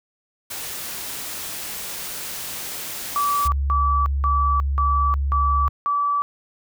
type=noise; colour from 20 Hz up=white; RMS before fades=-31 dBFS; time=0.5-3.48 s; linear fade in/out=10 ms
type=tone bursts; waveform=sine; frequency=1153 Hz; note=D6; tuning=32 cents flat; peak=-18 dBFS; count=6; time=3.16-6.22 s; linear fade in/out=0 ms; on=360 ms; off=180 ms
type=tone; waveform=sine; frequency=69.3 Hz; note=C#2; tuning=in tune; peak=-19 dBFS; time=3.45-5.69 s; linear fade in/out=10 ms
effects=none